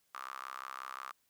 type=tone with high-pass filter; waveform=sawtooth; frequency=65.6 Hz; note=C2; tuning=5 cents sharp; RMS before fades=-45 dBFS; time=0.14-1.12 s; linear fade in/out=5 ms; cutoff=1200 Hz; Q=7.6; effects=white hiss -75 dBFS RMS until 1.29 s